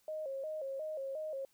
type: tone with vibrato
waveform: sine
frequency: 580 Hz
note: D5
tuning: 22 cents flat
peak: -37 dBFS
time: 0.08-1.45 s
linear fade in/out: 2 ms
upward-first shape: square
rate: 2.8 Hz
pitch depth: 120 cents each way
effects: white hiss -72 dBFS RMS until 1.53 s